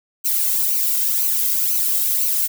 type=noise with flanger; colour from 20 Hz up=violet; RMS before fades=-19 dBFS; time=0.24-2.48 s; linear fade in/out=20 ms; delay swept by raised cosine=0.56 to 1.76 ms; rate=2 Hz; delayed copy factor=-0.9; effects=none